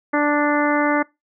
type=harmonic tone; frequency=293.7 Hz; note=D4; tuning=in tune; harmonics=1 / 2 / 3 / 4 / 5 / 6 / 7; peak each=-19 / -22 / -24 / -25 / -26 / -27 / -27 dBFS; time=0.13-1.03 s; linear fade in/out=10 ms; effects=noise-tail reverb RT60 0.2 s tail -22 dB re dry